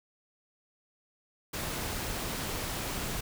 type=noise; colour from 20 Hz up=pink; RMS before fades=-35 dBFS; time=1.53-3.21 s; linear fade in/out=10 ms; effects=none